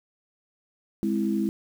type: chord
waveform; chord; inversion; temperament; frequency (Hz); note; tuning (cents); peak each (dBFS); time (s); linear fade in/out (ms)
sine; Ab augmented; none; equal; 207.7 / 261.6 / 329.6; Ab3 / C4 / E4; 0 / 0 / 0; -25 / -31 / -27; 1.03-1.49; 0
effects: 8-bit